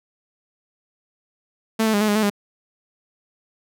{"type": "tone with pitch steps", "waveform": "sawtooth", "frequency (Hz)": [222, 219.3, 204.2, 214.4, 206, 217.1, 203.5], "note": ["A3", "A3", "G#3", "A3", "G#3", "A3", "G#3"], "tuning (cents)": [16, -6, -29, -45, -14, -23, -35], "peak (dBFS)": -13, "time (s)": [1.79, 2.301], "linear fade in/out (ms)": 10, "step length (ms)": 73, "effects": []}